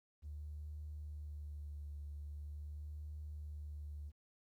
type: tone with vibrato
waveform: triangle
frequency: 74.2 Hz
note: D2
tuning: 18 cents sharp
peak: -40 dBFS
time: 0.22-4.12 s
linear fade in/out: 50 ms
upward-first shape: triangle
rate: 0.42 Hz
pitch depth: 32 cents each way
effects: tanh soft clip ceiling -42 dBFS + 13-bit